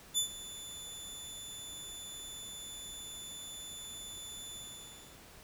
20% pulse tone with ADSR envelope, 3500 Hz, A7, 10 cents flat, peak -21 dBFS, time 0.14-5.21 s, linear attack 37 ms, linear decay 100 ms, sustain -17 dB, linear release 660 ms, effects pink hiss -55 dBFS RMS until 5.43 s

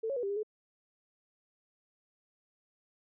sine tone with pitch steps, 446.4 / 553 / 485.1 / 396.6 / 404.3 / 428.1 Hz, A4 / C#5 / B4 / G4 / G#4 / A4, +25 / -4 / -31 / +20 / -46 / -47 cents, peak -31 dBFS, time 0.03-0.432 s, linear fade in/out 10 ms, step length 67 ms, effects none

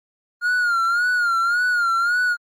triangle tone with vibrato, 1416 Hz, F6, 23 cents sharp, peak -15 dBFS, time 0.41-2.37 s, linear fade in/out 50 ms, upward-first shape sine, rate 1.8 Hz, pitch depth 81 cents each way, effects Opus 32 kbps

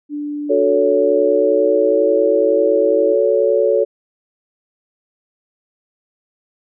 sine tone with pitch glide, 293.8 to 322.2 Hz, D4 to E4, +1 to -39 cents, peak -21 dBFS, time 0.09-3.16 s, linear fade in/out 50 ms, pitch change +160 cents, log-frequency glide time 0.93-2.21 s
sine chord, F# minor, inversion none, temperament equal with one note detuned, 370 / 440 / 562.1 Hz, F#4 / A4 / C#5, 0 / 0 / +24 cents, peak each -19 / -15 / -15 dBFS, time 0.49-3.85 s, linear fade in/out 20 ms
effects none

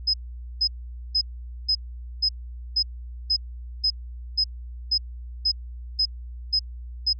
sine tone bursts, 5070 Hz, D#8, 32 cents sharp, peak -18 dBFS, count 14, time 0.07-7.132 s, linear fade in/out 10 ms, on 68 ms, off 470 ms, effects added 60 Hz sine -34 dBFS peak until 7.19 s

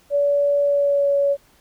sine tone with pitch glide, 572 to 563.5 Hz, D5 to C#5, -46 to +28 cents, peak -15 dBFS, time 0.1-1.37 s, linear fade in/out 50 ms, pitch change -26 cents, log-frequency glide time 0.62-1.12 s, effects pink hiss -56 dBFS RMS until 1.6 s

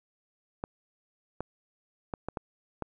clicks, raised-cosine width 1 ms, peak -19 dBFS, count 6, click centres 0.639 / 1.406 / 2.138 / 2.286 / 2.372 / 2.823 s, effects none

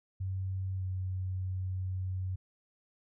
sine tone with pitch glide, 94.7 to 93.18 Hz, F#2 to F#2, +41 to +13 cents, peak -32 dBFS, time 0.2-2.36 s, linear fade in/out 10 ms, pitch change -28 cents, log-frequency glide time 0.77-0.83 s, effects none

